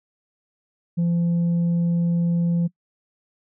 sine tone, 171 Hz, F3, 36 cents flat, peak -15 dBFS, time 0.97-2.68 s, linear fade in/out 20 ms, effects noise-tail reverb RT60 0.1 s tail -24 dB re dry + tanh soft clip ceiling -17 dBFS

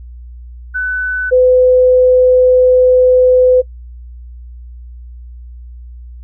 sine tone pair in turn, 1500 / 505.8 Hz, F#6 / B4, +23 / +41 cents, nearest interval octave + perfect fifth, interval 1882 cents, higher first, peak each -14 / -5 dBFS, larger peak second, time 0.74-1.31 / 1.31-3.62 s, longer second, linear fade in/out 20 ms, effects noise-tail reverb RT60 0.1 s tail -22 dB re dry + added 60 Hz sine -29 dBFS peak until 6.23 s

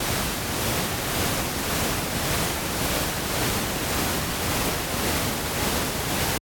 pink noise with tremolo, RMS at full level -24 dBFS, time 0-6.38 s, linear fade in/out 5 ms, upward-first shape sine, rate 1.8 Hz, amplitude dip 35%, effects high-pass 60 Hz 12 dB/octave + AAC 64 kbps

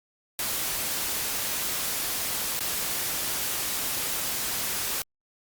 white noise with dropouts, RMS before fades -29 dBFS, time 0.39-5.02 s, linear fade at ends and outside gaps 2 ms, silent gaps 2.593-2.605 s, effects Opus 48 kbps

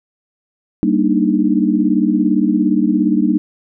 sine chord, Eb major seventh, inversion first, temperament equal, 196 / 233.1 / 293.7 / 311.1 Hz, G3 / Bb3 / D4 / Eb4, 0 / 0 / 0 / 0 cents, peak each -17 dBFS, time 0.83-3.38 s, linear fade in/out 0 ms, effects none

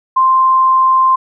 sine tone, 1046.5 Hz, C6, in tune, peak -7 dBFS, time 0.16-1.16 s, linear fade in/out 10 ms, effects none

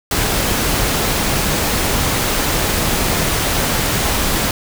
pink noise, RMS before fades -17 dBFS, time 0.11-4.51 s, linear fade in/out 2 ms, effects none

